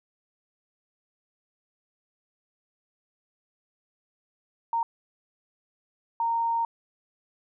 sine tone bursts at uneven times, 924 Hz, A#5, 16 cents flat, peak -23 dBFS, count 2, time 4.73-4.83 / 6.2-6.65 s, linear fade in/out 2 ms, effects none

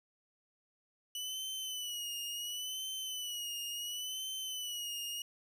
sawtooth tone with vibrato, 2960 Hz, F#7, in tune, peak -35 dBFS, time 1.15-5.22 s, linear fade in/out 2 ms, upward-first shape sine, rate 0.71 Hz, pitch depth 70 cents each way, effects none

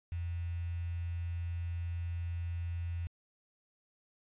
sine tone with quantisation, 85.6 Hz, F2, 34 cents flat, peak -34 dBFS, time 0.12-3.07 s, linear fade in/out 0 ms, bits 9, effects resampled to 8000 Hz

